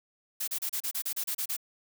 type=noise bursts; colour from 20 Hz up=blue; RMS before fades=-32 dBFS; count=11; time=0.4-1.567 s; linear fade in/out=10 ms; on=77 ms; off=32 ms; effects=none